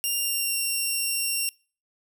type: tone with pitch glide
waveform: 5% pulse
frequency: 2794 to 2754 Hz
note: F7 to F7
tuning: 0 to -25 cents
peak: -16 dBFS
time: 0.04-1.49 s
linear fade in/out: 0 ms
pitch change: -25 cents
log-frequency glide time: 0.18-0.56 s
effects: noise-tail reverb RT60 0.4 s tail -26 dB re dry